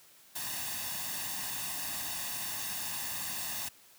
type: noise with comb filter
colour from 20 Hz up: white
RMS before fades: -37 dBFS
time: 0.35-3.69 s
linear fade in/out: 10 ms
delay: 1.1 ms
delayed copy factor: +0.7
effects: white hiss -59 dBFS RMS until 3.98 s + high-pass 80 Hz 12 dB/octave